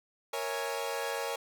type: chord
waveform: sawtooth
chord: A# half-diminished seventh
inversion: none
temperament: equal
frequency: 466.2 / 554.4 / 659.3 / 830.6 Hz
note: A#4 / C#5 / E5 / G#5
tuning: 0 / 0 / 0 / 0 cents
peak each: -33 / -33 / -39 / -35 dBFS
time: 0.33-1.36 s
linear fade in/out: 5 ms
effects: none